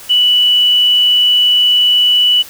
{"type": "tone", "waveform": "sine", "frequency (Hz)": 2960, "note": "F#7", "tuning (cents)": 0, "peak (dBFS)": -7, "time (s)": [0.09, 2.43], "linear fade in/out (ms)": 20, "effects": ["white hiss -34 dBFS RMS until 2.49 s"]}